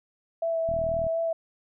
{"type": "tone with vibrato", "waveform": "sine", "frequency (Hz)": 659.3, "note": "E5", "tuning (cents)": 0, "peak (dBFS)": -24, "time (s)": [0.42, 1.33], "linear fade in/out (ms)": 5, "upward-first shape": "sine", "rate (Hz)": 4.1, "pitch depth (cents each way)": 14}
{"type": "click train", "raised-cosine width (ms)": 5, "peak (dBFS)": -25, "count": 16, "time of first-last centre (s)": [0.69, 1.067], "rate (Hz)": 39.8}
{"effects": []}